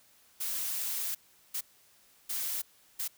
blue noise bursts at uneven times, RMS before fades -34 dBFS, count 4, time 0.4-1.15 / 1.54-1.61 / 2.29-2.62 / 2.99-3.08 s, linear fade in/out 10 ms, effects white hiss -63 dBFS RMS until 3.17 s

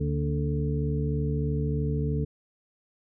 harmonic tone with a mistuned harmonic, 73.2 Hz, D2, 5 cents flat, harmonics 1 / 2 / 3 / 4 / 6, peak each -30 / -27 / -35 / -36 / -34 dBFS, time 0-2.25 s, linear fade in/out 10 ms, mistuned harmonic 3, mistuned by +77 cents, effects none

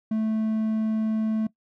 triangle tone, 219 Hz, A3, 8 cents flat, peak -20 dBFS, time 0.11-1.47 s, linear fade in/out 5 ms, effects noise-tail reverb RT60 0.1 s tail -19 dB re dry

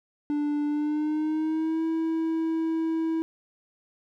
triangle tone with pitch glide, 294 to 324.3 Hz, D4 to E4, +2 to -28 cents, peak -22 dBFS, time 0.3-3.22 s, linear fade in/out 0 ms, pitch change +170 cents, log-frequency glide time 0.66-1.84 s, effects none

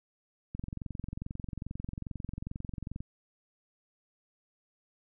click train, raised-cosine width 5 ms, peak -25 dBFS, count 56, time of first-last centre 0.55-3.005 s, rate 22.4 Hz, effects none

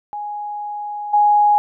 sine tone with level steps, 830.6 Hz, G#5, in tune, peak -24 / -10 dBFS, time 0.13-1.58 s, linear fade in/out 0 ms, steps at 1.13 s, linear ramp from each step 10 ms, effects none

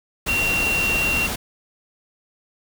sine tone in noise, 2748 Hz, F7, 29 cents flat, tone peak -19 dBFS, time 0.28-1.27 s, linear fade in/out 10 ms, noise pink, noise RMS -26 dBFS, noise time 0.26-1.36 s, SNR +4 dB, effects none

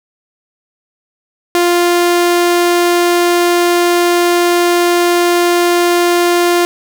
sawtooth tone, 349.2 Hz, F4, in tune, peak -5 dBFS, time 1.55-6.65 s, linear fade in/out 0 ms, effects none

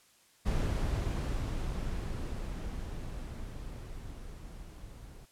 brown noise with level ramp, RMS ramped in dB -29 to -49 dBFS, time 0.45-5.26 s, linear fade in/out 20 ms, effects white hiss -64 dBFS RMS until 5.31 s + low-pass 11000 Hz 12 dB/octave

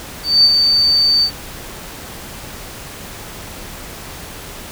sine tone with ADSR envelope, 4575 Hz, D8, 46 cents flat, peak -5 dBFS, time 0.23-1.31 s, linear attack 210 ms, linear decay 45 ms, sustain -5 dB, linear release 78 ms, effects pink hiss -32 dBFS RMS until 4.71 s

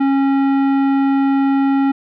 sine tone with tanh clipping, 273.8 Hz, C#4, 21 cents flat, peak -14 dBFS, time 0-1.92 s, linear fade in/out 10 ms, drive 14 dB, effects none

